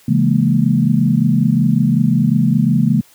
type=chord; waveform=sine; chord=A# half-diminished seventh; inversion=first; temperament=equal with one note detuned; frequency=135.82 / 164.81 / 207.7 / 233.1 Hz; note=C#3 / E3 / G#3 / A#3; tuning=-35 / 0 / 0 / 0 cents; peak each=-16 dBFS; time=0.08-3.01 s; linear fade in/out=5 ms; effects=white hiss -49 dBFS RMS until 3.14 s + high-pass 80 Hz 12 dB/octave